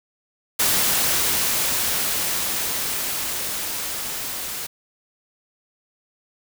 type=noise with level ramp; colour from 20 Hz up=white; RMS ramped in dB=-19 to -30 dBFS; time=0.59-4.67 s; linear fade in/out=10 ms; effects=none